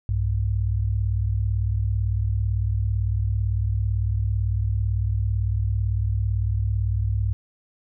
sine tone pair together, 63.3 / 101.21 Hz, B1 / G#2, +43 / -44 cents, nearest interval minor sixth, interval 813 cents, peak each -24 / -22 dBFS, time 0.09-7.33 s, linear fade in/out 0 ms, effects none

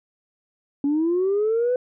sine linear sweep, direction up, 277.2 to 507 Hz, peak -17 dBFS, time 0.84-1.76 s, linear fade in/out 2 ms, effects tanh soft clip ceiling -15 dBFS

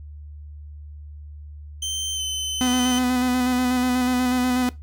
25% pulse tone with pitch glide, 3112 to 3051 Hz, G7 to G7, -13 to -48 cents, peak -21 dBFS, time 1.82-2.99 s, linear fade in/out 5 ms, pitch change -35 cents, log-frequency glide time 2.14-2.21 s
45% pulse tone with vibrato, 250.8 Hz, B3, 27 cents sharp, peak -19 dBFS, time 2.61-4.69 s, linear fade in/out 0 ms, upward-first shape square, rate 8.2 Hz, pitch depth 19 cents each way
effects noise-tail reverb RT60 0.2 s tail -18 dB re dry + added 74 Hz sine -36 dBFS peak until 4.82 s

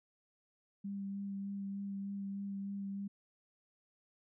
sine tone with vibrato, 198.2 Hz, G3, 19 cents sharp, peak -38 dBFS, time 0.84-3.08 s, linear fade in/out 10 ms, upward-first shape sine, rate 3.3 Hz, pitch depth 13 cents each way, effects none

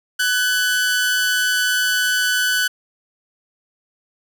sawtooth tone pair together, 1500.5 / 1675 Hz, F#6 / G#6, +24 / +14 cents, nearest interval major second, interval 190 cents, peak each -13 / -24 dBFS, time 0.19-2.68 s, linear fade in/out 10 ms, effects none

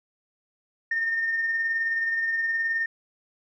sine tone with tremolo, 1822 Hz, A#6, 40 cents flat, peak -21 dBFS, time 0.91-2.86 s, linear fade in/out 5 ms, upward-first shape sine, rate 19 Hz, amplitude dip 35%, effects tanh soft clip ceiling -17 dBFS

